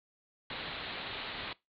white low-pass noise, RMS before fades -41 dBFS, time 0.5-1.53 s, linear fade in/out 2 ms, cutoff 4200 Hz, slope 96 dB/octave, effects noise-tail reverb RT60 0.2 s tail -21 dB re dry

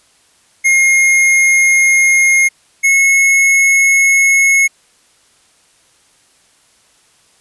square tone pair in turn, 2141 / 2181 Hz, C7 / C#7, +39 / -29 cents, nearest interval unison, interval 32 cents, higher second, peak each -8 dBFS, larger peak neither, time 0.64-2.49 / 2.83-4.68 s, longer neither, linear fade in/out 20 ms, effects white hiss -52 dBFS RMS until 7.4 s + resampled to 24000 Hz

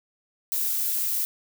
violet noise, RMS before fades -26 dBFS, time 0.52-1.25 s, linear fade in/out 0 ms, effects none

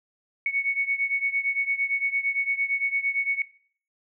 sine beating tone pair, 2217 / 2225.8 Hz, C#7 / C#7, 0 / +6 cents, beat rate 8.8 Hz, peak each -25 / -28 dBFS, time 0.46-3.42 s, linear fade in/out 2 ms, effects noise-tail reverb RT60 0.5 s tail -19 dB re dry

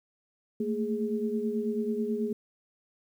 sine tone cluster, 218.2 / 227.4 / 416.2 Hz, A3 / A#3 / G#4, -14 / -43 / +4 cents, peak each -34 / -31 / -31 dBFS, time 0.6-2.33 s, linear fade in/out 5 ms, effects 10-bit

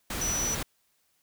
sine tone in noise, 5920 Hz, F#8, in tune, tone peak -28 dBFS, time 0.21-0.55 s, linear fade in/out 5 ms, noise pink, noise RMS -33 dBFS, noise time 0.1-0.63 s, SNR +2 dB, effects white hiss -71 dBFS RMS until 1.22 s

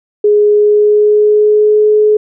sine tone with pitch glide, 416.9 to 424.7 Hz, G#4 to G#4, +7 to +39 cents, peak -5 dBFS, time 0.24-2.17 s, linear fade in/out 5 ms, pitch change +32 cents, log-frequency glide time 0.5-1.88 s, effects none

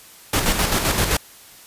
pink noise with tremolo, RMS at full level -18 dBFS, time 0.33-1.17 s, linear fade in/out 5 ms, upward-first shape square, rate 7.7 Hz, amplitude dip 45%, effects white hiss -45 dBFS RMS until 1.66 s + resampled to 32000 Hz

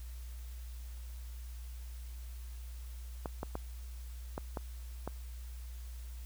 clicks, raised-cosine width 1 ms, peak -23 dBFS, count 6, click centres 3.258 / 3.431 / 3.554 / 4.379 / 4.572 / 5.076 s, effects added 60 Hz sine -42 dBFS peak until 6.25 s + white hiss -59 dBFS RMS until 6.25 s

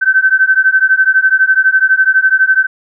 sine beating tone pair, 1531 / 1543 Hz, G6 / G6, -41 / -28 cents, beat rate 12 Hz, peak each -10 dBFS, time 0.01-2.67 s, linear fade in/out 20 ms, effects none

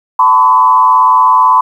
sine tone with frequency modulation, 1010 Hz, B5, 39 cents sharp, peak -4 dBFS, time 0.19-1.61 s, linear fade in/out 5 ms, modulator 118 Hz, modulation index 0.82, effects 7-bit

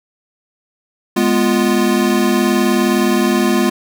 square chord, F diminished, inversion first, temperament equal, 207.7 / 246.9 / 349.2 Hz, Ab3 / Cb4 / F4, 0 / 0 / 0 cents, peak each -17 dBFS, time 1.16-3.7 s, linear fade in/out 10 ms, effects none

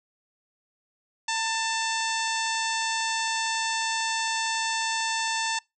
harmonic tone with a mistuned harmonic, 889 Hz, A5, 18 cents sharp, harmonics 1 / 2 / 3 / 4 / 5 / 6 / 7 / 8 / 9, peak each -29 / -32 / -34 / -35 / -36 / -37 / -37 / -38 / -39 dBFS, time 1.28-5.59 s, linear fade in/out 5 ms, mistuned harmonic 1, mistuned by +29 cents, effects noise-tail reverb RT60 0.2 s tail -25 dB re dry

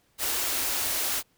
white band-stop noise, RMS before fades -28 dBFS, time 0.18-1.23 s, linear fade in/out 50 ms, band 110 to 240 Hz, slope 48 dB/octave, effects pink hiss -67 dBFS RMS until 1.37 s

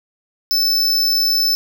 square tone, 5274 Hz, E8, in tune, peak -14 dBFS, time 0.51-1.55 s, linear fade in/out 0 ms, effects none

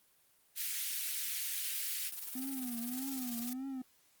white high-pass noise, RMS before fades -37 dBFS, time 0.55-2.12 s, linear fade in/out 50 ms, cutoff 1900 Hz, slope 24 dB/octave
blue noise with tremolo, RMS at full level -41 dBFS, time 2.12-3.53 s, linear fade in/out 2 ms, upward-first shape square, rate 20 Hz, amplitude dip 45%
triangle tone with vibrato, 251.9 Hz, B3, 34 cents sharp, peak -36 dBFS, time 2.35-3.82 s, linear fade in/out 5 ms, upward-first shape triangle, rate 1.7 Hz, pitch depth 150 cents each way
effects white hiss -69 dBFS RMS until 4.2 s + Opus 24 kbps

